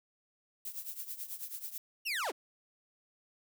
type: noise with tremolo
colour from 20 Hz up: violet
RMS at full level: -39 dBFS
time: 0.65-1.78 s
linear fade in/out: 2 ms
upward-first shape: triangle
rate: 9.2 Hz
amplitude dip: 85%
type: linear sweep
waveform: 30% pulse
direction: down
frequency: 2912 to 234.7 Hz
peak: -30 dBFS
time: 2.05-2.32 s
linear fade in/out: 20 ms
effects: none